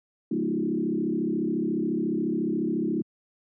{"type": "tone with frequency modulation", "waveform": "sine", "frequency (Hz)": 270, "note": "C#4", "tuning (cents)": -45, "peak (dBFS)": -23, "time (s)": [0.31, 3.02], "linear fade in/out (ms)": 5, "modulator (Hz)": 34.2, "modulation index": 2.6, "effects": ["high-pass 150 Hz 12 dB/octave"]}